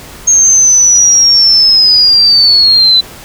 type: linear sweep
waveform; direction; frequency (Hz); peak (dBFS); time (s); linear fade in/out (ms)
sine; down; 6480 to 3989; -3; 0.27-3.01; 10
effects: pink hiss -31 dBFS RMS until 3.24 s